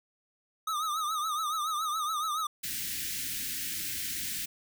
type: tone with vibrato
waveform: square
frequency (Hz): 1244.5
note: D#6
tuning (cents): 0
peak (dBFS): -30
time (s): 0.67-2.47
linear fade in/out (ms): 5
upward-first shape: triangle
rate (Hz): 7.1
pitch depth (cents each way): 110
type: band-stop noise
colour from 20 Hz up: white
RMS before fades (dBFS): -35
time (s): 2.63-4.46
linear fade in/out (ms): 10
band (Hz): 330 to 1600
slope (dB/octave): 48
effects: none